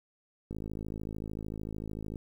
click train, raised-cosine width 3 ms, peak -26 dBFS, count 89, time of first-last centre 0.51-2.158 s, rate 53.4 Hz, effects 10-bit

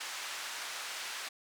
pink band-pass noise, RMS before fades -41 dBFS, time 0-1.29 s, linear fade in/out 10 ms, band 1200 to 7800 Hz, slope 12 dB/octave, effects none

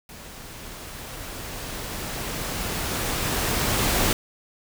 pink noise with level ramp, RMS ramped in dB -42 to -21 dBFS, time 0.09-4.13 s, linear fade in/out 2 ms, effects none

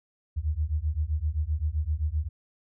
sine beating tone pair, 73 / 80.7 Hz, D2 / E2, -10 / -36 cents, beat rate 7.7 Hz, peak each -28 dBFS, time 0.36-2.29 s, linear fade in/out 20 ms, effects none

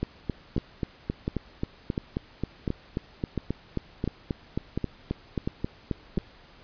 two click trains, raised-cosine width 3 ms, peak -14 / -14 dBFS, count 9 / 24, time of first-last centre 0.58-6.174 / 0.03-6.18 s, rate 1.43 / 3.74 Hz, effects pink hiss -53 dBFS RMS until 6.63 s + resampled to 11025 Hz

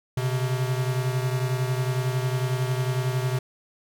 square beating tone pair, 126.3 / 137.3 Hz, B2 / C#3, +39 / -16 cents, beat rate 11 Hz, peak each -25 / -30 dBFS, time 0.17-3.39 s, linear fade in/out 5 ms, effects none

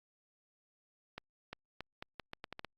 accelerating click train, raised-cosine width 0.3 ms, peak -26 dBFS, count 10, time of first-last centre 1.18-2.647 s, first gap 350 ms, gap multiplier 0.79, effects Opus 48 kbps

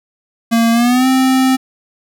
square tone with pitch glide, 230 to 261.2 Hz, A#3 to C4, -23 to -3 cents, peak -10 dBFS, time 0.51-1.57 s, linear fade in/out 20 ms, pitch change +220 cents, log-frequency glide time 0.72-1.07 s, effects none

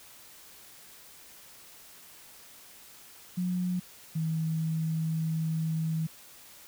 sine tone pair in turn, 180.4 / 160.47 Hz, F#3 / E3, -44 / -46 cents, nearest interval major second, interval 202 cents, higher first, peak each -27 / -27 dBFS, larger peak neither, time 3.37-3.8 / 4.15-6.07 s, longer second, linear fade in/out 10 ms, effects white hiss -52 dBFS RMS until 6.67 s

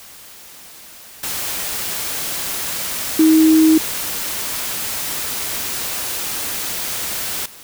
sine tone in noise, 316.7 Hz, D#4, 31 cents sharp, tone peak -8 dBFS, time 3.19-3.78 s, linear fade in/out 5 ms, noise white, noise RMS -24 dBFS, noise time 1.23-7.46 s, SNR +13 dB, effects white hiss -40 dBFS RMS until 7.63 s

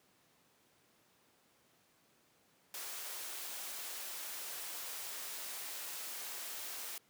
white high-pass noise, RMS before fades -44 dBFS, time 2.74-6.98 s, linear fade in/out 2 ms, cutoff 410 Hz, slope 12 dB/octave, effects pink hiss -70 dBFS RMS until 7.09 s + high-pass 150 Hz 12 dB/octave

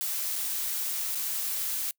blue noise with dropouts, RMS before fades -31 dBFS, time 0.01-1.91 s, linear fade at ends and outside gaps 0 ms, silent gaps 0.357-0.361 / 1.149-1.154 s, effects noise-tail reverb RT60 0.1 s tail -26 dB re dry

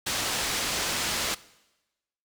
white low-pass noise, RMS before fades -29 dBFS, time 0.06-1.35 s, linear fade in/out 10 ms, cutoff 6500 Hz, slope 12 dB/octave, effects noise-tail reverb RT60 1.0 s tail -20 dB re dry

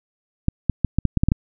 clicks, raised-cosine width 5 ms, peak -4 dBFS, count 9, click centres 0.484 / 0.697 / 0.847 / 0.986 / 1.053 / 1.173 / 1.235 / 1.286 / 1.319 s, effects none

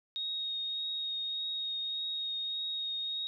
sine tone with vibrato, 3741 Hz, A#7, 5 cents sharp, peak -33 dBFS, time 0.16-3.27 s, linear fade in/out 0 ms, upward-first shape triangle, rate 1.7 Hz, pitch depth 14 cents each way, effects none

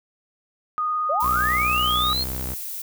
sine tone with vibrato, 1235 Hz, D#6, 13 cents flat, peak -21 dBFS, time 0.78-2.13 s, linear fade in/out 0 ms, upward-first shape triangle, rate 18 Hz, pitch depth 16 cents each way
sine linear sweep, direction up, 523.3 to 4292 Hz, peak -22 dBFS, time 1.09-2.24 s, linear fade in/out 10 ms
violet noise, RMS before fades -32 dBFS, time 1.2-2.82 s, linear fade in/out 5 ms
sawtooth tone with pitch glide, 61.74 to 64.44 Hz, B1 to C2, 0 to -26 cents, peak -25 dBFS, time 1.22-2.55 s, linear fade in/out 20 ms, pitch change +74 cents, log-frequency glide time 2.01-2.09 s
effects none

